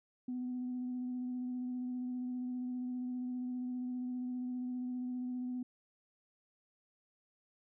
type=tone with vibrato; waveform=sine; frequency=250 Hz; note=B3; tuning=21 cents sharp; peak=-35 dBFS; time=0.28-5.63 s; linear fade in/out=5 ms; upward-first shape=sine; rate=15 Hz; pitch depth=14 cents each way; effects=tanh soft clip ceiling -32 dBFS